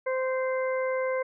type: harmonic tone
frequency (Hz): 519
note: C5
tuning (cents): -14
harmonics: 1 / 2 / 3 / 4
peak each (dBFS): -26 / -35 / -39 / -37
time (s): 0.06-1.23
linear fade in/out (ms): 10
effects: none